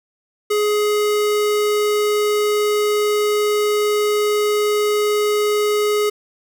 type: tone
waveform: square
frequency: 418.8 Hz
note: G#4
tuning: 15 cents sharp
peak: -16 dBFS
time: 0.5-6.1 s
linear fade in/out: 10 ms
effects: none